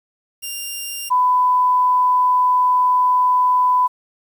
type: tone pair in turn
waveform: 10% pulse / sine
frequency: 2794 / 999.6 Hz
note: F7 / B5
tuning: 0 / +21 cents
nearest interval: octave + tritone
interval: 1779 cents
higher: first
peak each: -17 / -12 dBFS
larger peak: second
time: 0.42-1.1 / 1.1-3.88 s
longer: second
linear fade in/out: 20 ms
effects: 8-bit